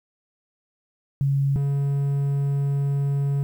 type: tone pair in turn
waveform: sine / triangle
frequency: 138.59 / 140.36 Hz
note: C#3 / C#3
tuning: 0 / +22 cents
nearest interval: unison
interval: 22 cents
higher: second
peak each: -18 dBFS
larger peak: neither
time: 1.21-1.56 / 1.56-3.43 s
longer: second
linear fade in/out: 0 ms
effects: 9-bit